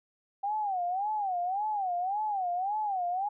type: tone with vibrato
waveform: sine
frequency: 777 Hz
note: G5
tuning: 16 cents flat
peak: -28 dBFS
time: 0.43-3.29 s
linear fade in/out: 10 ms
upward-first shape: sine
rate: 1.8 Hz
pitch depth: 180 cents each way
effects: none